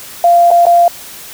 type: tone with dropouts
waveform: sine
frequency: 692 Hz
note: F5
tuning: 16 cents flat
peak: -4 dBFS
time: 0.24-0.88 s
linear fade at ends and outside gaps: 2 ms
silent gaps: 0.506-0.513 / 0.655-0.666 s
effects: white hiss -31 dBFS RMS until 1.33 s